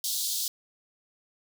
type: high-pass noise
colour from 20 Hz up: pink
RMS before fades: -30 dBFS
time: 0.04-0.48 s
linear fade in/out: 2 ms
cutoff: 3600 Hz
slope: 48 dB/octave
effects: none